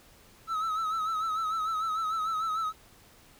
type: tone with vibrato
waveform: triangle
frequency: 1295 Hz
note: E6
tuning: 31 cents flat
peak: -26 dBFS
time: 0.47-2.73 s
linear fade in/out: 50 ms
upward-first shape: sine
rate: 6.7 Hz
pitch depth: 57 cents each way
effects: pink hiss -57 dBFS RMS until 3.39 s

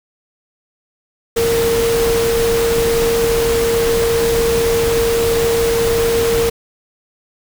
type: tone in noise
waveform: sine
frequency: 462.3 Hz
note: A#4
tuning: 14 cents flat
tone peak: -13 dBFS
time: 1.36-6.5 s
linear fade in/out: 10 ms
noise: pink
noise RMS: -21 dBFS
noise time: 1.36-6.5 s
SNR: +5 dB
effects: none

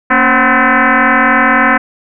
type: tone with frequency modulation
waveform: sine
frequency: 234.2 Hz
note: A#3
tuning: 8 cents sharp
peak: -6 dBFS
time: 0.1-1.78 s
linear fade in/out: 10 ms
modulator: 256 Hz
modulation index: 7.2
effects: none

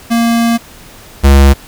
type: tone pair in turn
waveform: square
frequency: 232.4 / 69.09 Hz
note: A#3 / C#2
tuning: -5 / -5 cents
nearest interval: octave + major sixth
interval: 2100 cents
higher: first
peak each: -9 / -3 dBFS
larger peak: second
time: 0.1-0.58 / 1.23-1.54 s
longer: first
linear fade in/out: 20 ms
effects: pink hiss -36 dBFS RMS until 1.67 s

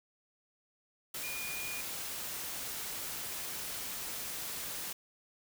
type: tone in noise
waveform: sine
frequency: 2436 Hz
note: D#7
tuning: 37 cents flat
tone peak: -41 dBFS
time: 1.23-1.81 s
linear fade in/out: 5 ms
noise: white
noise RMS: -40 dBFS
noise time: 1.14-4.93 s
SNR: -4 dB
effects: none

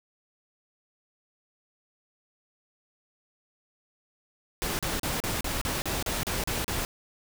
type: noise bursts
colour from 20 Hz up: pink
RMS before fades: -30 dBFS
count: 11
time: 4.62-6.85 s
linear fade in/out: 0 ms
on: 170 ms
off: 36 ms
effects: none

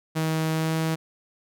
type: tone with pitch glide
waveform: sawtooth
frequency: 159.1 to 160.67 Hz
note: D#3 to E3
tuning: +39 to -44 cents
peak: -19 dBFS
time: 0.15-0.96 s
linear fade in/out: 20 ms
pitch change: +17 cents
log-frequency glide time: 0.52-0.75 s
effects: none

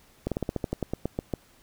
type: slowing click train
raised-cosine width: 2 ms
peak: -14 dBFS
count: 13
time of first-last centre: 0.27-1.338 s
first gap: 47 ms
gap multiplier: 1.11
effects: pink hiss -59 dBFS RMS until 1.62 s

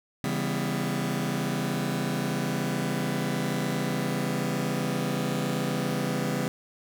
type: chord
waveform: sawtooth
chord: C# half-diminished seventh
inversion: none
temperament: just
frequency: 138.59 / 166.31 / 199.57 / 249.5 Hz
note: C#3 / E3 / G3 / B3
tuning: 0 / +16 / +31 / +18 cents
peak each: -28 dBFS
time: 0.24-6.48 s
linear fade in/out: 0 ms
effects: none

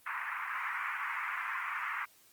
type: band-pass noise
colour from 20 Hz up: pink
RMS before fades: -37 dBFS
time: 0.06-2.05 s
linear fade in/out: 5 ms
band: 1000 to 2300 Hz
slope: 48 dB/octave
effects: white hiss -63 dBFS RMS until 2.32 s + Opus 24 kbps

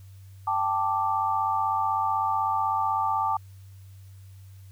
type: chord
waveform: sine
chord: G suspended second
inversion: none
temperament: equal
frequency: 784 / 880 / 1174.7 Hz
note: G5 / A5 / D6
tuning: 0 / 0 / 0 cents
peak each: -29 / -26 / -27 dBFS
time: 0.47-3.37 s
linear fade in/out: 5 ms
effects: added 96 Hz sine -44 dBFS peak until 4.71 s + white hiss -62 dBFS RMS until 4.71 s

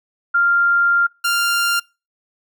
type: tone pair in turn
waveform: sine / sawtooth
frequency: 1394 / 1394 Hz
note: F6 / F6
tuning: -4 / -4 cents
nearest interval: unison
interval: 0 cents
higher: neither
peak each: -12 dBFS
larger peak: neither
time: 0.34-1.07 / 1.24-1.8 s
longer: first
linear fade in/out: 10 ms
effects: noise-tail reverb RT60 0.3 s tail -26 dB re dry

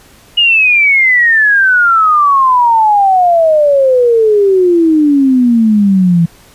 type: exponential sweep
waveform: sine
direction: down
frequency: 2892 to 164.81 Hz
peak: -5 dBFS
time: 0.37-6.26 s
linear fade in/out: 10 ms
effects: pink hiss -42 dBFS RMS until 6.54 s + resampled to 32000 Hz

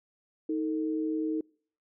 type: tone pair together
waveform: sine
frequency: 314.5 / 445.9 Hz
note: D#4 / A4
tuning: +19 / +23 cents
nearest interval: tritone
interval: 604 cents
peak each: -28 / -35 dBFS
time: 0.49-1.41 s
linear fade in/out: 5 ms
effects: noise-tail reverb RT60 0.5 s tail -26 dB re dry

